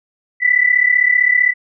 sine tone pair together, 1964.5 / 2000 Hz, B6 / B6, -10 / +21 cents, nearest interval unison, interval 31 cents, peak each -13 dBFS, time 0.4-1.54 s, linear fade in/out 50 ms, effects none

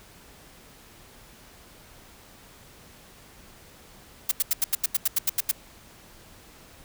blue noise bursts, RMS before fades -22 dBFS, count 12, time 4.29-5.514 s, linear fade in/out 5 ms, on 25 ms, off 84 ms, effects pink hiss -51 dBFS RMS until 6.84 s

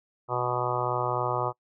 harmonic tone, 123.47 Hz, B2, in tune, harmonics 1 / 3 / 4 / 5 / 6 / 7 / 8 / 9 / 10, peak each -34 / -34 / -34 / -34 / -34 / -34 / -34 / -34 / -34 dBFS, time 0.28-1.53 s, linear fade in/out 50 ms, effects noise-tail reverb RT60 0.1 s tail -25 dB re dry

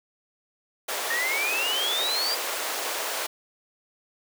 pink high-pass noise, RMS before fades -30 dBFS, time 0.88-3.27 s, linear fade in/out 10 ms, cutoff 440 Hz, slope 24 dB/octave
sine exponential sweep, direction up, 1822 to 4837 Hz, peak -25 dBFS, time 1.1-2.35 s, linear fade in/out 5 ms
effects none

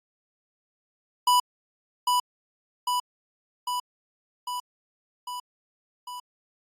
square tone with echo, 987.8 Hz, B5, in tune, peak -18 dBFS, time 1.27-1.4 s, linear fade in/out 5 ms, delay 800 ms, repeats 6, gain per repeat -3 dB, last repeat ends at 6.2 s, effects AAC 48 kbps

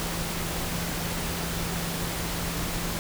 sine tone in noise, 168.9 Hz, E3, 42 cents sharp, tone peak -34 dBFS, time 0-2.99 s, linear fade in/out 0 ms, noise pink, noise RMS -31 dBFS, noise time 0-2.99 s, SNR -6 dB, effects none

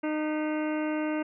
harmonic tone with a mistuned harmonic, 306.5 Hz, D#4, 26 cents flat, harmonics 1 / 2 / 3 / 4 / 5 / 6 / 7 / 8 / 9, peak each -28 / -34 / -40 / -43 / -41 / -48 / -44 / -49 / -46 dBFS, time 0.03-1.23 s, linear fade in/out 10 ms, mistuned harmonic 6, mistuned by +90 cents, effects none

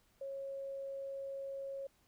sine tone, 547 Hz, C#5, 23 cents flat, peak -40 dBFS, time 0.21-1.87 s, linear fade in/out 5 ms, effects pink hiss -72 dBFS RMS until 2.07 s

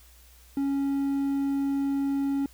triangle tone, 277.2 Hz, C#4, in tune, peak -22 dBFS, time 0.57-2.46 s, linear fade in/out 2 ms, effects added 60 Hz sine -53 dBFS peak until 2.53 s + white hiss -57 dBFS RMS until 2.53 s

